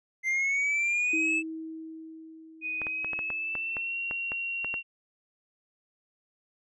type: linear sweep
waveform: triangle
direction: up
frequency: 2074 to 2637 Hz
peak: -23 dBFS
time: 0.23-1.43 s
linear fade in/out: 50 ms
type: tone with exponential decay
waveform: sine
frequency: 320.7 Hz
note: E4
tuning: 48 cents flat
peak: -29 dBFS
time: 1.13-4.22 s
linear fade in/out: 5 ms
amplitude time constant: 670 ms
type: tone with pitch glide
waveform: sine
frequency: 2489 to 2746 Hz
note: D#7 to F7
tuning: 0 to -30 cents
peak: -30 dBFS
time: 2.61-4.83 s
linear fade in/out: 50 ms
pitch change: +170 cents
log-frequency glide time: 2.76-3.97 s
type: clicks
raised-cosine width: 0.5 ms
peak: -22 dBFS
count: 12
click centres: 2.817 / 2.868 / 3.046 / 3.133 / 3.191 / 3.303 / 3.553 / 3.768 / 4.111 / 4.319 / 4.646 / 4.741 s
effects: resampled to 22050 Hz